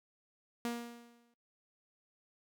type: tone with exponential decay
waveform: sawtooth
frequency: 236.7 Hz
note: A#3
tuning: 27 cents sharp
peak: -29 dBFS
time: 0.65-1.34 s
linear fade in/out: 0 ms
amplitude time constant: 150 ms
effects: noise-tail reverb RT60 0.3 s tail -25 dB re dry